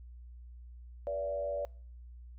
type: tone with frequency modulation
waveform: sine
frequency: 578 Hz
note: D5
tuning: 28 cents flat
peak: -32 dBFS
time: 1.07-1.65 s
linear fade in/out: 0 ms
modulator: 93.2 Hz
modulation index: 0.66
effects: noise-tail reverb RT60 0.5 s tail -25 dB re dry + added 60 Hz sine -47 dBFS peak until 2.38 s

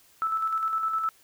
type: tone with tremolo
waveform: sine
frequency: 1314 Hz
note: E6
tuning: 6 cents flat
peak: -23 dBFS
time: 0.22-1.09 s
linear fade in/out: 0 ms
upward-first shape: square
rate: 9.8 Hz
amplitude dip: 40%
effects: white hiss -59 dBFS RMS until 1.23 s

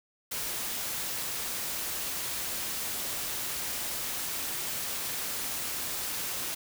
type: noise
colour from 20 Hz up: white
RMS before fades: -34 dBFS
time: 0.31-6.55 s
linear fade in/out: 10 ms
effects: none

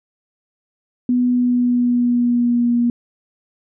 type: tone with pitch glide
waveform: sine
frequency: 247.1 to 238.8 Hz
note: B3 to A#3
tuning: +1 to +42 cents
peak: -13 dBFS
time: 1.09-2.9 s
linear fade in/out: 2 ms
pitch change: -59 cents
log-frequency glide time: 1.27-2.73 s
effects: none

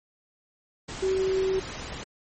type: tone in noise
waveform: sine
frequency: 380 Hz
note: F#4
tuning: 46 cents sharp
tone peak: -22 dBFS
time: 1.02-1.6 s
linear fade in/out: 10 ms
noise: pink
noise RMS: -37 dBFS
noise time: 0.88-2.04 s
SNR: +12 dB
effects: MP3 32 kbps

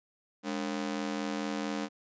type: ring-modulated tone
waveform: sawtooth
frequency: 250.2 Hz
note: B3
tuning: 23 cents sharp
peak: -25 dBFS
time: 0.43-1.89 s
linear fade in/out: 50 ms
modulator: 42.2 Hz
effects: resampled to 16000 Hz

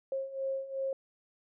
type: beating tone pair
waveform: sine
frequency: 536 / 538.7 Hz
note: C5 / C#5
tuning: +42 / -50 cents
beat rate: 2.7 Hz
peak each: -38 / -34 dBFS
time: 0.12-0.93 s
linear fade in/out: 2 ms
effects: none

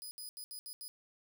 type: tone bursts at uneven times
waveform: 15% pulse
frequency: 4979 Hz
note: D#8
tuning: in tune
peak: -37 dBFS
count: 6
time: 0.02-0.11 / 0.18-0.29 / 0.37-0.44 / 0.51-0.59 / 0.66-0.73 / 0.81-0.88 s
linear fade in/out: 0 ms
effects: none

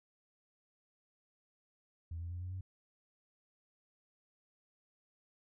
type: tone with pitch steps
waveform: sine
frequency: 83.2 / 85.64 / 88.15 / 90.73 / 93.39 Hz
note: E2 / F2 / F2 / F#2 / F#2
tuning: +17 / -33 / +17 / -33 / +17 cents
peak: -38 dBFS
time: 2.11-2.61 s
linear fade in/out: 5 ms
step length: 100 ms
effects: tanh soft clip ceiling -35 dBFS

